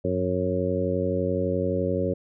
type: harmonic tone with a mistuned harmonic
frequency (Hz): 91.7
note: F#2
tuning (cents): -15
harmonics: 1 / 2 / 3 / 4 / 5 / 6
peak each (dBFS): -30 / -30 / -31 / -31 / -29 / -28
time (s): 0.04-2.14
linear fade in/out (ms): 10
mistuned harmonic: 1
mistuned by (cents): +60
effects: none